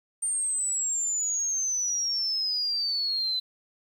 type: exponential sweep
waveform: sine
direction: down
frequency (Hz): 8870 to 4005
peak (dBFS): -25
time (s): 0.22-3.4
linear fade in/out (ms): 10
effects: 9-bit